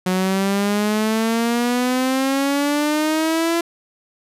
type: exponential sweep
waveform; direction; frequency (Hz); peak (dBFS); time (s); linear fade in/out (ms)
sawtooth; up; 182.7 to 340; -13; 0.06-3.61; 5
effects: resampled to 32000 Hz